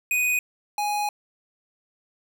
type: tone pair in turn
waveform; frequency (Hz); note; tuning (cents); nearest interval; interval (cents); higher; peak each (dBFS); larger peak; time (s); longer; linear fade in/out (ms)
square; 2489 / 830.6; D#7 / G#5; 0 / 0; octave + perfect fifth; 1900; first; -21 / -24; first; 0.11-0.39 / 0.78-1.09; second; 2
effects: none